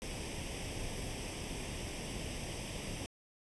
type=noise with comb filter; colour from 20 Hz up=pink; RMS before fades=-41 dBFS; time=0.02-3.06 s; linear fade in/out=0 ms; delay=0.36 ms; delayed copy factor=+0.7; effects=resampled to 24000 Hz